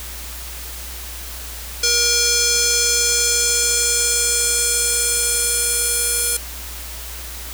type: tone with band-pass filter sweep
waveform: square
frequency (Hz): 475.7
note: A#4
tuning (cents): +35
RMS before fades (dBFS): -18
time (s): 1.83-6.37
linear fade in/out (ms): 5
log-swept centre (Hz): 5800 to 10000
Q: 2.4
effects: added 60 Hz sine -33 dBFS peak until 7.53 s + white hiss -33 dBFS RMS until 7.53 s